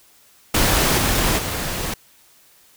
pink noise with level steps, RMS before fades -17 / -19 / -25 dBFS, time 0.54-1.94 s, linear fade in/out 5 ms, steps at 0.97 / 1.37 s, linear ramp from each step 20 ms, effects white hiss -53 dBFS RMS until 2.76 s

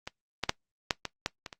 clicks, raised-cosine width 0.2 ms, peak -18 / -11 / -6 / -7 / -15 / -11 / -21 / -25 dBFS, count 8, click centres 0.075 / 0.437 / 0.494 / 0.908 / 1.053 / 1.261 / 1.462 / 1.528 s, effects noise-tail reverb RT60 0.1 s tail -19 dB re dry + Opus 32 kbps

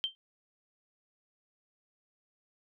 sine tone with exponential decay, 3136 Hz, G7, in tune, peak -25 dBFS, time 0.04-0.15 s, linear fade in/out 0 ms, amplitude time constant 23 ms, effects none

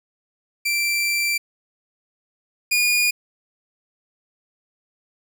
sawtooth tone pair in turn, 2349 / 2440 Hz, D7 / D#7, 0 / -34 cents, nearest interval minor second, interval 66 cents, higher second, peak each -16 / -13 dBFS, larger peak second, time 0.65-1.38 / 2.71-3.11 s, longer first, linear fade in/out 10 ms, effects none

